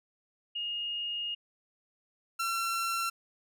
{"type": "tone pair in turn", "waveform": ["sine", "sawtooth"], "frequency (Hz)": [2851, 1355.6], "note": ["F7", "E6"], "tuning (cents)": [35, 48], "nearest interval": "octave + minor second", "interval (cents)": 1287, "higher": "first", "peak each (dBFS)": [-32, -26], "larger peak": "second", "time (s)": [[0.55, 1.35], [2.39, 3.1]], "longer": "first", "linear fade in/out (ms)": 10, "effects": []}